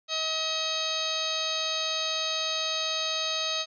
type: harmonic tone with a mistuned harmonic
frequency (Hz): 636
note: D#5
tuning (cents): +38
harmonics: 1 / 2 / 3 / 4 / 5 / 6 / 7 / 8 / 10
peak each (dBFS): -36 / -37 / -42 / -37 / -37 / -31 / -34 / -40 / -39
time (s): 0.08-3.66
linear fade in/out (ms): 50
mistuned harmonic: 8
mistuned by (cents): -23
effects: none